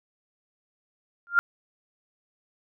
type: tone with exponential growth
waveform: sine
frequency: 1396.9 Hz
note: F6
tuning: in tune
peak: -11 dBFS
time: 1.27-1.39 s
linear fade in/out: 0 ms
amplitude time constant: 24 ms
effects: none